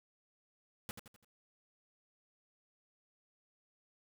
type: noise with echo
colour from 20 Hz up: pink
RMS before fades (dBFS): -42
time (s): 0.89-0.91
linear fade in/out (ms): 0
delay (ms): 84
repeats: 4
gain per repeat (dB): -7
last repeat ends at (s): 1.246
effects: none